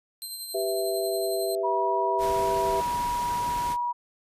15% pulse tone with tremolo, 4133 Hz, C8, 22 cents flat, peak -26 dBFS, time 0.22-1.55 s, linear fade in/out 0 ms, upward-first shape triangle, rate 11 Hz, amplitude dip 45%
sine chord, E minor, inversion first, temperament equal, 392 / 493.9 / 659.3 Hz, G4 / B4 / E5, 0 / 0 / 0 cents, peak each -28 / -34 / -28 dBFS, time 0.54-2.81 s, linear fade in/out 10 ms
sine tone, 965 Hz, B5, 40 cents flat, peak -25 dBFS, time 1.63-3.93 s, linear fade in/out 20 ms
pink noise, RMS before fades -37 dBFS, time 2.18-3.77 s, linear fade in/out 50 ms
effects resampled to 32000 Hz

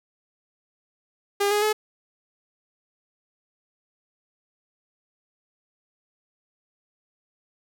sawtooth tone with pitch steps, 404 / 415.6 / 427.5 Hz, G#4 / G#4 / A4, -48 / +1 / -50 cents, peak -16 dBFS, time 1.4-1.73 s, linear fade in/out 10 ms, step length 110 ms, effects none

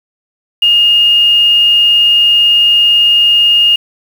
sine tone with quantisation, 2841 Hz, F7, 29 cents sharp, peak -5 dBFS, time 0.62-3.76 s, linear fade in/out 5 ms, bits 5, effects none

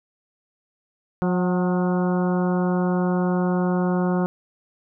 harmonic tone with a mistuned harmonic, 180 Hz, F#3, 47 cents flat, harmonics 1 / 2 / 3 / 4 / 5 / 6 / 7 / 8, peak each -20 / -26 / -30 / -32 / -34 / -36 / -37 / -38 dBFS, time 1.22-4.26 s, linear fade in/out 0 ms, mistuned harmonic 4, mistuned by +40 cents, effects none

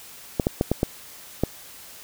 clicks, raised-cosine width 2 ms, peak -6 dBFS, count 6, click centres 0.398 / 0.469 / 0.611 / 0.716 / 0.831 / 1.436 s, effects white hiss -44 dBFS RMS until 2.03 s

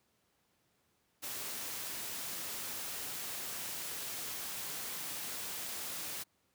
white noise, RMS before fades -41 dBFS, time 1.22-6.24 s, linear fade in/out 20 ms, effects pink hiss -75 dBFS RMS until 6.54 s + high-pass 80 Hz 12 dB/octave

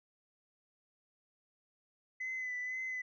sine tone with vibrato, 2017 Hz, B6, 36 cents sharp, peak -35 dBFS, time 2.2-3.02 s, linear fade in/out 10 ms, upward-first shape sine, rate 2 Hz, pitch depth 29 cents each way, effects tanh soft clip ceiling -33 dBFS

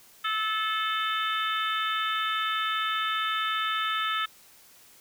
harmonic tone with a mistuned harmonic, 434.9 Hz, A4, 20 cents flat, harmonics 3 / 4 / 5 / 6 / 7 / 8, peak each -28 / -33 / -38 / -40 / -35 / -34 dBFS, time 0.24-4.26 s, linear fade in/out 10 ms, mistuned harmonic 8, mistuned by +54 cents, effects white hiss -55 dBFS RMS until 5 s

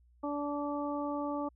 harmonic tone, 289.9 Hz, D4, 22 cents flat, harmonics 1 / 2 / 3 / 4, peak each -35 / -38 / -40 / -41 dBFS, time 0.23-1.49 s, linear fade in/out 10 ms, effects added 60 Hz sine -61 dBFS peak until 1.55 s

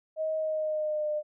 sine tone with pitch glide, 630 to 602.9 Hz, D#5 to D5, +21 to +45 cents, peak -27 dBFS, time 0.16-1.23 s, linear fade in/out 50 ms, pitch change -76 cents, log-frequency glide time 0.37-1.1 s, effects none

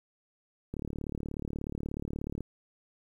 click train, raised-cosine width 3 ms, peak -23 dBFS, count 62, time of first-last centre 0.74-2.407 s, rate 36.6 Hz, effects 10-bit

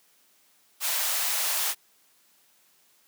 white high-pass noise, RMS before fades -27 dBFS, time 0.8-1.75 s, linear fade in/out 50 ms, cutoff 580 Hz, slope 24 dB/octave, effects white hiss -63 dBFS RMS until 3.07 s + high-pass 150 Hz 12 dB/octave

